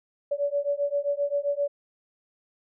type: beating tone pair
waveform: sine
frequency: 568 / 575.6 Hz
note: C#5 / D5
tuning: +42 / -35 cents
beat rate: 7.6 Hz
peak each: -27 dBFS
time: 0.31-1.68 s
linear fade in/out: 10 ms
effects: none